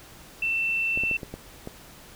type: tone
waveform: sine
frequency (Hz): 2680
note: E7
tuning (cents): +28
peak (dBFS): -23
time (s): 0.42-1.17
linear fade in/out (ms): 5
type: clicks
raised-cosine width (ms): 2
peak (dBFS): -21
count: 6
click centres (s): 0.975 / 1.036 / 1.113 / 1.232 / 1.34 / 1.674
effects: pink hiss -48 dBFS RMS until 2.15 s